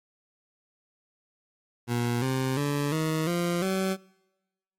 20% pulse tone with pitch steps, 119.8 / 131.4 / 144.12 / 158.08 / 173.38 / 190.17 Hz, A#2 / C3 / D3 / D#3 / F3 / F#3, +48 / +8 / -32 / +28 / -12 / +48 cents, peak -20 dBFS, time 1.87-3.97 s, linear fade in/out 50 ms, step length 350 ms, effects noise-tail reverb RT60 1.0 s tail -24 dB re dry + MP3 64 kbps

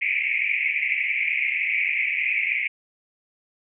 pink band-pass noise, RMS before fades -24 dBFS, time 0.01-2.68 s, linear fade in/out 10 ms, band 2100 to 2500 Hz, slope 96 dB/octave, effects none

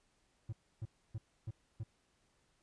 triangle tone bursts, 110 Hz, A2, in tune, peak -36 dBFS, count 5, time 0.49-1.835 s, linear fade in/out 5 ms, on 37 ms, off 290 ms, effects pink hiss -75 dBFS RMS until 2.62 s + resampled to 22050 Hz

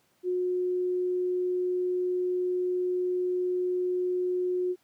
sine tone, 362.3 Hz, F#4, 36 cents flat, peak -25 dBFS, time 0.23-4.76 s, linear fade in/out 50 ms, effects pink hiss -68 dBFS RMS until 4.83 s + high-pass 150 Hz 12 dB/octave

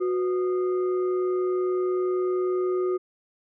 sine tone with frequency modulation, 366.8 Hz, F#4, 15 cents flat, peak -22 dBFS, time 0-2.98 s, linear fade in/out 20 ms, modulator 864 Hz, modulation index 0.38, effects none

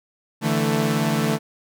sawtooth chord, D suspended second, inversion none, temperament equal with one note detuned, 146.83 / 164.81 / 221 Hz, D3 / E3 / A3, 0 / 0 / +8 cents, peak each -20 / -21 / -18 dBFS, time 0.41-1.39 s, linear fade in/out 50 ms, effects none

